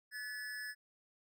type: tone with amplitude modulation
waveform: square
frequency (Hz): 1719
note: A6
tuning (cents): -41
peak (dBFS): -39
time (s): 0.11-0.75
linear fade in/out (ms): 50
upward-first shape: sine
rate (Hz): 226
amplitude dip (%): 65
effects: none